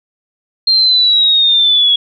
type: linear sweep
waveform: sine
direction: down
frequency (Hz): 4200 to 3331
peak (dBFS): -7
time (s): 0.67-1.96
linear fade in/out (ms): 5
effects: none